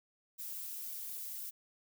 violet noise with flanger, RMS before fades -43 dBFS, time 0.38-1.51 s, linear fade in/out 20 ms, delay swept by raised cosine 1.3 to 5.1 ms, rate 1.9 Hz, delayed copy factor +0.55, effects none

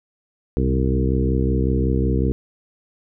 harmonic tone with a mistuned harmonic, 65.41 Hz, C2, in tune, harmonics 1 / 2 / 3 / 4 / 5 / 6 / 7, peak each -20 / -23 / -25 / -26 / -27 / -28 / -28 dBFS, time 0.57-2.32 s, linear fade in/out 0 ms, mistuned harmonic 2, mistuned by -49 cents, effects none

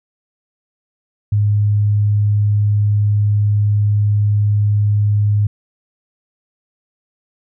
sine tone, 103.83 Hz, G#2, in tune, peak -11 dBFS, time 1.32-5.47 s, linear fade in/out 5 ms, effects none

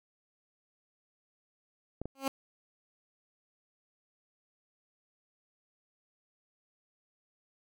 clicks, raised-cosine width 2 ms, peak -24 dBFS, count 2, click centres 2.016 / 2.056 s
15% pulse tone with exponential growth, 270.3 Hz, C#4, 44 cents flat, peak -20 dBFS, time 2.15-2.28 s, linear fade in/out 2 ms, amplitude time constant 27 ms
effects none

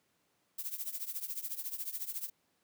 violet noise with tremolo, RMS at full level -36 dBFS, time 0.58-2.3 s, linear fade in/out 10 ms, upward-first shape triangle, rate 14 Hz, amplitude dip 90%, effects pink hiss -75 dBFS RMS until 2.63 s + high-pass 150 Hz 12 dB/octave

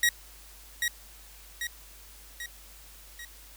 sawtooth tone with echo, 1900 Hz, A#6, 33 cents sharp, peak -17 dBFS, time 0.03-0.09 s, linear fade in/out 2 ms, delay 790 ms, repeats 4, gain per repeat -5 dB, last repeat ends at 3.25 s, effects added 50 Hz sine -52 dBFS peak until 3.56 s + white hiss -52 dBFS RMS until 3.56 s

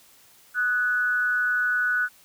sine tone with amplitude modulation, 1480 Hz, F#6, in tune, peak -18 dBFS, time 0.54-2.09 s, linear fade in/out 50 ms, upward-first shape sine, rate 228 Hz, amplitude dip 55%, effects white hiss -55 dBFS RMS until 2.24 s

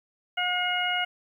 harmonic tone with a mistuned harmonic, 721 Hz, F#5, 45 cents flat, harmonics 1 / 2 / 3 / 4, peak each -30 / -30 / -30 / -29 dBFS, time 0.37-1.05 s, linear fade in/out 10 ms, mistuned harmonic 3, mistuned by -16 cents, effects 10-bit

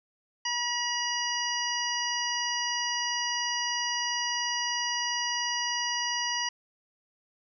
harmonic tone, 963 Hz, B5, 44 cents flat, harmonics 1 / 2 / 3 / 5 / 6, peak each -34 / -34 / -34 / -34 / -34 dBFS, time 0.45-6.49 s, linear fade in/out 5 ms, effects none

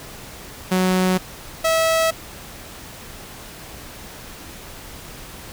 sawtooth tone pair in turn, 185 / 649.8 Hz, F#3 / E5, 0 / -25 cents, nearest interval octave + minor seventh, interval 2175 cents, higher second, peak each -12 dBFS, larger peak neither, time 0.71-1.18 / 1.64-2.11 s, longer neither, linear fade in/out 10 ms, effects pink hiss -38 dBFS RMS until 5.52 s

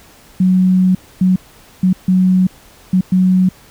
sine tone bursts at uneven times, 185 Hz, F#3, in tune, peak -8 dBFS, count 6, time 0.4-0.95 / 1.21-1.36 / 1.83-1.93 / 2.08-2.47 / 2.93-3.01 / 3.12-3.49 s, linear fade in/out 5 ms, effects pink hiss -44 dBFS RMS until 3.7 s

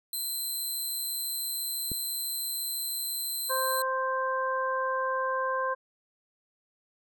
5% pulse tone, 4083 Hz, C8, 43 cents flat, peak -24 dBFS, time 0.13-3.82 s, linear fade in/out 2 ms
click, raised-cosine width 3 ms, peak -23 dBFS, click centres 1.917 s
harmonic tone, 523.3 Hz, C5, in tune, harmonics 1 / 2 / 3, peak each -31 / -29 / -34 dBFS, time 3.49-5.75 s, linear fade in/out 20 ms
effects none

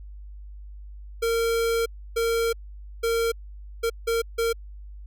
square tone bursts at uneven times, 460 Hz, A#4, 23 cents flat, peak -22 dBFS, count 6, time 1.22-1.86 / 2.16-2.53 / 3.03-3.32 / 3.83-3.9 / 4.07-4.22 / 4.38-4.53 s, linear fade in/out 10 ms, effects added 50 Hz sine -38 dBFS peak until 5.06 s

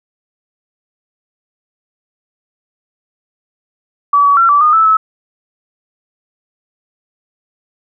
sine tone with pitch steps, 1146 / 1136 / 1358 / 1157 / 1225 / 1314 / 1299 Hz, D6 / C#6 / F6 / D6 / D#6 / E6 / E6, -43 / +42 / -49 / -26 / -27 / -6 / -26 cents, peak -6 dBFS, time 4.13-4.97 s, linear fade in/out 5 ms, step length 120 ms, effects none

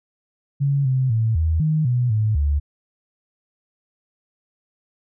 sine tone with pitch steps, 140.1 / 130.4 / 112.2 / 80.3 / 155.6 / 123.2 / 108.1 / 72.4 Hz, C#3 / C3 / A2 / E2 / D#3 / B2 / A2 / D2, +19 / -5 / +34 / -45 / 0 / -4 / -30 / -24 cents, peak -16 dBFS, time 0.6-2.6 s, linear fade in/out 20 ms, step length 250 ms, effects none

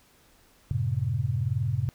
sine chord, F# diminished, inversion none, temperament just, 92.5 / 111 / 133.2 Hz, F#2 / A2 / C3, 0 / +16 / +31 cents, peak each -31 / -28 / -28 dBFS, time 0.71-1.89 s, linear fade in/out 0 ms, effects pink hiss -60 dBFS RMS until 1.94 s

